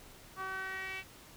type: tone with band-pass filter sweep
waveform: sawtooth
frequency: 380 Hz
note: F#4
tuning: 46 cents sharp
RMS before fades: -40 dBFS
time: 0.36-1.04 s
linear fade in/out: 50 ms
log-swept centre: 1200 to 2500 Hz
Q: 4.5
effects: pink hiss -55 dBFS RMS until 1.36 s